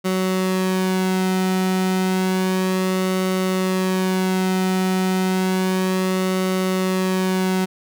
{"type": "tone with flanger", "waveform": "sawtooth", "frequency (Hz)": 186.8, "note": "F#3", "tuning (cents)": 17, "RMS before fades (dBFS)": -20, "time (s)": [0.04, 7.66], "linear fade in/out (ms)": 20, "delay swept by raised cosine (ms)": [1.2, 1.85], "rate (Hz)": 0.31, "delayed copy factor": -0.5, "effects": []}